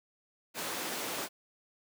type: high-pass noise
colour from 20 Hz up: pink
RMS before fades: -37 dBFS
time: 0.54-1.29 s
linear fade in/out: 50 ms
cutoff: 310 Hz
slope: 12 dB/octave
effects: none